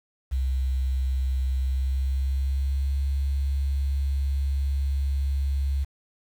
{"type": "tone with pitch glide", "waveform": "sine", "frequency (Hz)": [65.41, 68.86], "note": ["C2", "C#2"], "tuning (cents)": [0, -11], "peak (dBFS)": -22, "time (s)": [0.31, 5.85], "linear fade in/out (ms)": 20, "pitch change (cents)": 89, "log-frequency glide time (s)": [1.6, 2.99], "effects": ["8-bit"]}